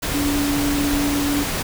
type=tone in noise; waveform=sine; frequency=287 Hz; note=D4; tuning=40 cents flat; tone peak=-19 dBFS; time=0.14-1.44 s; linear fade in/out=10 ms; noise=pink; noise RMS=-24 dBFS; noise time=0.02-1.63 s; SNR=+2 dB; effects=none